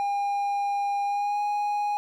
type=tone with pitch glide; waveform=triangle; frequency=807 to 826.3 Hz; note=G#5 to G#5; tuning=-50 to -9 cents; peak=-22 dBFS; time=0-1.97 s; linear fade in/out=0 ms; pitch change=+41 cents; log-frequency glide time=1.04-1.4 s; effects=none